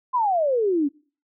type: exponential sweep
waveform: sine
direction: down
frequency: 1046.5 to 272.7 Hz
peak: -18 dBFS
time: 0.13-0.89 s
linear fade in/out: 20 ms
effects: noise-tail reverb RT60 0.4 s tail -24 dB re dry